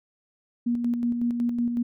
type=tone with tremolo; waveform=sine; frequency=238.6 Hz; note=A#3; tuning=41 cents sharp; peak=-21 dBFS; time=0.66-1.83 s; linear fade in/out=10 ms; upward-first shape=square; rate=5.4 Hz; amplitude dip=40%; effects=none